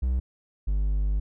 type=tone pair in turn; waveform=triangle; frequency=63.2 / 50.16 Hz; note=B1 / G1; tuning=+41 / +41 cents; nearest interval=major third; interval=400 cents; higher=first; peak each=-20 dBFS; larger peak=neither; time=0.02-0.2 / 0.67-1.2 s; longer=second; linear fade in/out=10 ms; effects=none